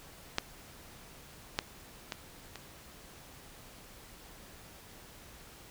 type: clicks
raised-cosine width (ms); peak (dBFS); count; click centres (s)
0.2; -11 / -11 / -18 / -25; 4; 0.384 / 1.589 / 2.122 / 2.557
effects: pink hiss -53 dBFS RMS until 5.7 s